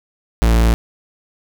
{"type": "tone", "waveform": "45% pulse", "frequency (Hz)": 56.6, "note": "A1", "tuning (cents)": 50, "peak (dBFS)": -10, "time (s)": [0.42, 0.74], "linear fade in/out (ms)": 0, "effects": []}